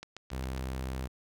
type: click train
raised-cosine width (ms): 0.2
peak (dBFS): -25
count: 5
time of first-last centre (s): 0.03-0.576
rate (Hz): 7.33
type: tone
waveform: sawtooth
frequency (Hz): 65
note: C2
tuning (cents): -11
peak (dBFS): -30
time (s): 0.31-1.08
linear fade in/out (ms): 20
effects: none